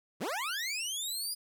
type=linear sweep; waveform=20% pulse; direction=up; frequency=119 to 4965 Hz; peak=-28 dBFS; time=0.2-1.35 s; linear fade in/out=20 ms; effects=none